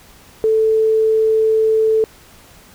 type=tone; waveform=sine; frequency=440 Hz; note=A4; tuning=in tune; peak=-11 dBFS; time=0.44-2.04 s; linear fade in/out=0 ms; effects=pink hiss -45 dBFS RMS until 2.74 s